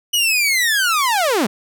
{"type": "linear sweep", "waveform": "sawtooth", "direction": "down", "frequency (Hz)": [2967, 180], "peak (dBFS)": -11, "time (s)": [0.13, 1.47], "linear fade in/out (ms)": 10, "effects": []}